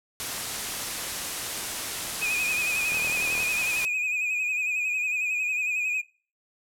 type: noise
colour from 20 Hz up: white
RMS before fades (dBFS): -31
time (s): 0.2-3.85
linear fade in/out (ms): 0
type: tone with vibrato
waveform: triangle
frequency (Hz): 2489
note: D#7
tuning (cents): 0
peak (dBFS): -23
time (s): 2.21-6.02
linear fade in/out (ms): 20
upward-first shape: sine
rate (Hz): 11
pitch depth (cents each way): 51
type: click train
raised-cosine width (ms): 1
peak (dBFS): -25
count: 21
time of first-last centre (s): 2.92-3.429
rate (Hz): 39.3
effects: noise-tail reverb RT60 0.4 s tail -22 dB re dry + low-pass 12000 Hz 12 dB/octave